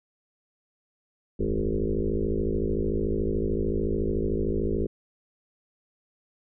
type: tone with frequency modulation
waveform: sine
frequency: 208.2 Hz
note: G#3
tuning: 5 cents sharp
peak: -23 dBFS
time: 1.39-4.87 s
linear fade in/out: 10 ms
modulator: 53.6 Hz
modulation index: 4.5
effects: none